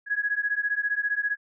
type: beating tone pair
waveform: sine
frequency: 1661.2 / 1676.2 Hz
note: G#6 / G#6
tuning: 0 / +16 cents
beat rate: 15 Hz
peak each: -27 dBFS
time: 0.06-1.37 s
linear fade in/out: 50 ms
effects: none